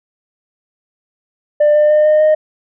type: tone with pitch steps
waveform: sine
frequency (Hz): 595 / 600.5 / 606.1 / 611.7 / 617.4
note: D5 / D5 / D#5 / D#5 / D#5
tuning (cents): +22 / +38 / -46 / -30 / -14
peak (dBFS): -5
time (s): 1.6-2.35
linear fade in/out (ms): 10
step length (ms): 150
effects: tanh soft clip ceiling -6 dBFS